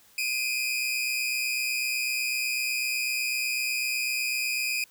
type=tone pair together; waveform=sawtooth; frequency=2400 / 2528 Hz; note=D7 / D#7; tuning=+37 / +27 cents; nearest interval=minor second; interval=90 cents; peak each=-26 dBFS; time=0.18-4.84 s; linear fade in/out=2 ms; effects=white hiss -58 dBFS RMS until 4.9 s